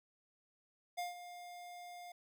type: tone with ADSR envelope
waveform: square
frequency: 707 Hz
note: F5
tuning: 21 cents sharp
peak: -37 dBFS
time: 0.97-2.12 s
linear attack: 19 ms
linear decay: 150 ms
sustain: -12 dB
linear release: 4 ms
effects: none